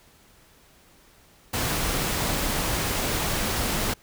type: noise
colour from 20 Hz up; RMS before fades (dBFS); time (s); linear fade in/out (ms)
pink; -26; 1.53-3.94; 10
effects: pink hiss -56 dBFS RMS until 4.02 s